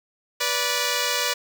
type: tone pair together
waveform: 5% pulse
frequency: 489.6 / 582.2 Hz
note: B4 / D5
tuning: -15 / -15 cents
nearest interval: minor third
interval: 300 cents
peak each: -13 dBFS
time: 0.4-1.34 s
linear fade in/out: 10 ms
effects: none